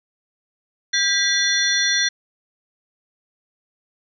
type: tone cluster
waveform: sine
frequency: 1604 / 1957 / 3507 / 4211 / 5770 Hz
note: G6 / B6 / A7 / C8 / F#8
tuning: +39 / -16 / -6 / +10 / -44 cents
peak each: -23 dBFS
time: 0.93-2.09 s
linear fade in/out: 10 ms
effects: none